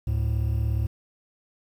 triangle tone pair together, 71.7 / 108.77 Hz, D2 / A2, -41 / -19 cents, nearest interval perfect fifth, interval 722 cents, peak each -23 dBFS, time 0.07-0.87 s, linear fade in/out 5 ms, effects 9-bit

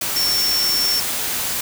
sine tone in noise, 5440 Hz, F8, 46 cents flat, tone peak -17 dBFS, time 0.16-1 s, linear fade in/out 5 ms, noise white, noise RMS -23 dBFS, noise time 0.01-1.61 s, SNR +3 dB, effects none

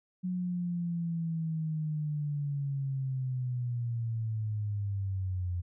sine linear sweep, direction down, 183.2 to 87.31 Hz, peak -30 dBFS, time 0.23-5.62 s, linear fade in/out 20 ms, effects none

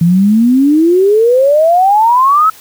sine exponential sweep, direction up, 164.5 to 1318.5 Hz, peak -5 dBFS, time 0.01-2.5 s, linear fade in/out 5 ms, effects white hiss -38 dBFS RMS until 2.6 s

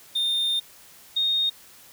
triangle / sine tone pair in turn, 3633 / 3701 Hz, A#7 / A#7, -45 / -13 cents, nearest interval unison, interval 32 cents, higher second, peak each -20 dBFS, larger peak neither, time 0.15-0.6 / 1.16-1.5 s, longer first, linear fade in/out 10 ms, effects white hiss -50 dBFS RMS until 1.92 s

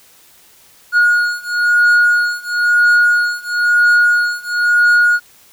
triangle beating tone pair, 1440 / 1441 Hz, F#6 / F#6, -47 / -46 cents, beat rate 1 Hz, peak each -12 / -11 dBFS, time 0.92-5.2 s, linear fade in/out 50 ms, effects white hiss -47 dBFS RMS until 5.52 s

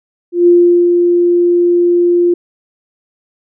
sine tone with ADSR envelope, 349.2 Hz, F4, in tune, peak -3 dBFS, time 0.32-2.34 s, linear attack 150 ms, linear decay 410 ms, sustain -4 dB, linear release 5 ms, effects none

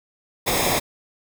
pink noise with comb filter, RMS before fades -21 dBFS, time 0.46-0.8 s, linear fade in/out 20 ms, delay 0.68 ms, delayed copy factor -0.65, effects none

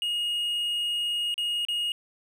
triangle tone with dropouts, 2869 Hz, F7, 46 cents sharp, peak -24 dBFS, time 0.02-1.92 s, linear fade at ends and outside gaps 1 ms, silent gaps 1.342-1.379 / 1.651-1.685 s, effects none

